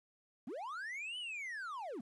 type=linear two-way sweep; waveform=triangle; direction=up then down; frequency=198.3 to 3039 to 198.3 Hz; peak=-39 dBFS; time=0.47-2.01 s; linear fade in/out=5 ms; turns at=1.18 s; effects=resampled to 24000 Hz + 12-bit